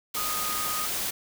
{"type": "tone in noise", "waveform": "sine", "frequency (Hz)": 1242, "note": "D#6", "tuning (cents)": -3, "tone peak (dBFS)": -32, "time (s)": [0.16, 0.86], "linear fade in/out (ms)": 10, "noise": "white", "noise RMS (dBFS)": -30, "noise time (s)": [0.14, 1.11], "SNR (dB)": -5, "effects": []}